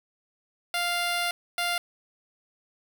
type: tone bursts at uneven times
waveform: 10% pulse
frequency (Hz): 698.5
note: F5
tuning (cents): 0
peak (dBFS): -17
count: 2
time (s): 0.74-1.31 / 1.58-1.78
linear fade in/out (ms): 2
effects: 8-bit